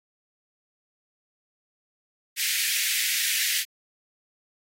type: high-pass noise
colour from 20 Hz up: pink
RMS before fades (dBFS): -26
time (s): 2.36-3.65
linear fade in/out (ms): 50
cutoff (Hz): 1800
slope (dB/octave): 48
effects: AAC 48 kbps